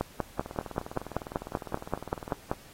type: two click trains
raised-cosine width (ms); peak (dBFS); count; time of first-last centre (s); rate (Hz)
1; -13 / -24; 14 / 39; 0.01-2.515 / 0.41-2.329; 5.19 / 19.8
effects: pink hiss -53 dBFS RMS until 2.73 s + AAC 48 kbps